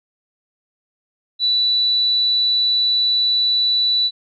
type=tone; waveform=sine; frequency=3960 Hz; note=B7; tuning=4 cents sharp; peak=-14 dBFS; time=1.39-4.11 s; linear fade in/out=50 ms; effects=none